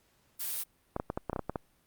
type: noise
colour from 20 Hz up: blue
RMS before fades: -35 dBFS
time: 0.39-0.64 s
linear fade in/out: 20 ms
type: clicks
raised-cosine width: 1 ms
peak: -18 dBFS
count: 10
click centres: 0.964 / 0.999 / 1.101 / 1.175 / 1.297 / 1.331 / 1.362 / 1.393 / 1.496 / 1.558 s
effects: pink hiss -69 dBFS RMS until 1.86 s + Opus 48 kbps